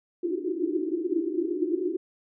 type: band-pass noise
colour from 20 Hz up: white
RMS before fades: -28 dBFS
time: 0.23-1.97 s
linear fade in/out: 5 ms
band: 310 to 370 Hz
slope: 96 dB/octave
effects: none